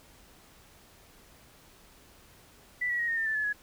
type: tone with pitch steps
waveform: sine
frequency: 1975.5 / 1930.4 / 1886.3 / 1843.2 / 1801.1 / 1760 / 1719.8 / 1680.5 Hz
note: B6 / B6 / A#6 / A#6 / A6 / A6 / A6 / G#6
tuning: 0 / -40 / +20 / -20 / +40 / 0 / -40 / +20 cents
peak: -27 dBFS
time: 2.81-3.53 s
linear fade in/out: 10 ms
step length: 90 ms
effects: pink hiss -57 dBFS RMS until 3.62 s